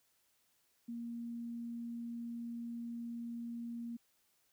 sine tone, 234.7 Hz, A#3, 12 cents sharp, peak -40 dBFS, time 0.88-3.97 s, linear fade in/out 10 ms, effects white hiss -75 dBFS RMS until 4.52 s

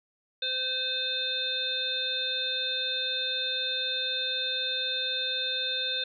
harmonic tone, 516 Hz, C5, 24 cents flat, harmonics 1 / 3 / 5 / 7 / 8, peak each -40 / -37 / -39 / -29 / -36 dBFS, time 0.42-6.04 s, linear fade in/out 5 ms, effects none

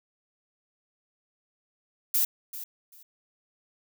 violet noise with echo, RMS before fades -24 dBFS, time 2.14-2.25 s, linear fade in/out 5 ms, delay 390 ms, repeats 2, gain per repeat -14 dB, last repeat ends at 3.03 s, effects none

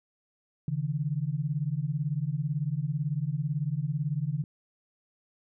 sine beating tone pair, 139 / 157 Hz, C#3 / D#3, +5 / +16 cents, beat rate 18 Hz, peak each -30 dBFS, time 0.68-4.44 s, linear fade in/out 2 ms, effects none

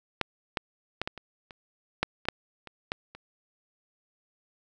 clicks, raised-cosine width 0.3 ms, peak -9 / -11 / -13 / -15 / -25 / -28 / -8 / -25 / -6 / -26 / -13 / -28 dBFS, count 12, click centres 0.213 / 0.572 / 1.016 / 1.075 / 1.177 / 1.508 / 2.03 / 2.254 / 2.286 / 2.673 / 2.919 / 3.15 s, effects none

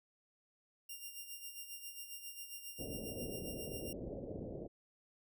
5% pulse tone with tremolo, 2794 Hz, F7, in tune, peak -35 dBFS, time 0.89-3.93 s, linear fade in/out 5 ms, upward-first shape sine, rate 7.4 Hz, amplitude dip 60%
white low-pass noise, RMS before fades -45 dBFS, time 2.78-4.68 s, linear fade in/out 20 ms, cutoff 580 Hz, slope 48 dB/octave
effects none

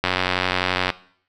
click train, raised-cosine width 0.3 ms, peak -3 dBFS, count 80, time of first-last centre 0.04-0.902 s, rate 91.6 Hz, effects noise-tail reverb RT60 0.6 s tail -19 dB re dry

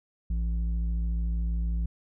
square tone with low-pass filter, 57.1 Hz, A#1, 35 cents flat, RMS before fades -28 dBFS, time 0.3-1.86 s, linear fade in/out 5 ms, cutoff 120 Hz, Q 9.3, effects none

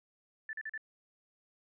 sine tone bursts, 1760 Hz, A6, in tune, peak -37 dBFS, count 4, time 0.49-0.777 s, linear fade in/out 2 ms, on 41 ms, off 41 ms, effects none

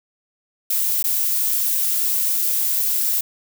violet noise with dropouts, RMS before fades -20 dBFS, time 0.7-3.21 s, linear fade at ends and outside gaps 5 ms, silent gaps 1.027-1.041 s, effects none

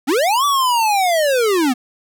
square linear two-way sweep, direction up then down, 236.4 to 1166 to 236.4 Hz, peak -14 dBFS, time 0.07-1.74 s, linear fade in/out 20 ms, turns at 0.45 s, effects none

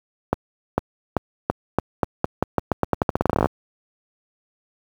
accelerating click train, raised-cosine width 1 ms, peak -3 dBFS, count 25, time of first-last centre 0.33-3.458 s, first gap 450 ms, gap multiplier 0.86, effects high-pass 60 Hz 12 dB/octave + 7-bit

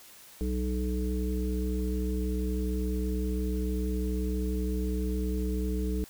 harmonic tone with a mistuned harmonic, 61.74 Hz, B1, in tune, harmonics 1 / 3 / 5 / 7, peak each -29 / -34 / -36 / -37 dBFS, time 0.41-6.04 s, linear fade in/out 0 ms, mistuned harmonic 3, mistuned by +57 cents, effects white hiss -52 dBFS RMS until 6.09 s

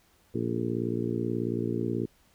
harmonic tone with a mistuned harmonic, 58.4 Hz, A#1, 4 cents sharp, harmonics 2 / 3 / 4 / 5 / 6 / 7 / 8, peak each -34 / -37 / -33 / -35 / -33 / -36 / -40 dBFS, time 0.34-2.06 s, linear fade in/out 10 ms, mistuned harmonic 8, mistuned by -54 cents, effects pink hiss -64 dBFS RMS until 2.34 s

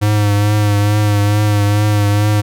square tone with vibrato, 103.83 Hz, G#2, in tune, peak -11 dBFS, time 0.01-2.42 s, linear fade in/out 20 ms, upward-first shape triangle, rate 2.3 Hz, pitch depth 35 cents each way, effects none

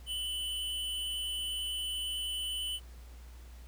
square tone with amplitude modulation, 3003 Hz, F#7, 25 cents sharp, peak -32 dBFS, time 0.06-2.8 s, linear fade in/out 50 ms, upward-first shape sine, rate 222 Hz, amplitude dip 50%, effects added 60 Hz sine -47 dBFS peak until 3.67 s + pink hiss -60 dBFS RMS until 3.67 s

